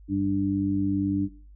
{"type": "harmonic tone", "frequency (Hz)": 98, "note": "G2", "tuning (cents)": 0, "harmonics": [1, 2, 3], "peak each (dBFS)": [-31, -30, -23], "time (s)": [0.08, 1.29], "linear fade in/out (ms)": 50, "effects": ["noise-tail reverb RT60 0.4 s tail -18 dB re dry", "added 50 Hz sine -46 dBFS peak until 1.55 s"]}